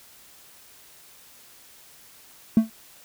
triangle tone with exponential decay, 222.2 Hz, A3, 17 cents sharp, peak -6 dBFS, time 2.57-2.7 s, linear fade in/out 2 ms, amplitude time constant 27 ms, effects tanh soft clip ceiling -7 dBFS + white hiss -51 dBFS RMS until 3.04 s

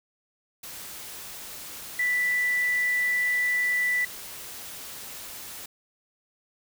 sine tone in noise, 1975.5 Hz, B6, in tune, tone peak -22 dBFS, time 1.99-4.05 s, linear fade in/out 5 ms, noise white, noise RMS -40 dBFS, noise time 0.63-5.66 s, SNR +15 dB, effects none

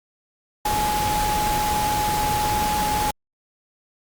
sine tone in noise, 842 Hz, G#5, 24 cents sharp, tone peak -21 dBFS, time 0.65-3.11 s, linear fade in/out 5 ms, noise pink, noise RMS -26 dBFS, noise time 0.65-3.11 s, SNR +2 dB, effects Opus 48 kbps

